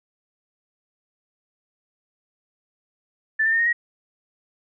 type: tone with pitch steps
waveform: sine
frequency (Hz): 1760 / 1792.8 / 1826.3 / 1860.4 / 1895.1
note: A6 / A6 / A#6 / A#6 / A#6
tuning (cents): 0 / +32 / -36 / -4 / +28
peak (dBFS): -17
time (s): 3.39-3.73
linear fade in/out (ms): 10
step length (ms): 68
effects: none